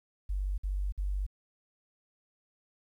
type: tone bursts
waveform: sine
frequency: 48.3 Hz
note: G1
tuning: 25 cents flat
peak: -29 dBFS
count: 3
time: 0.29-1.266 s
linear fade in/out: 10 ms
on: 290 ms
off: 53 ms
effects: 11-bit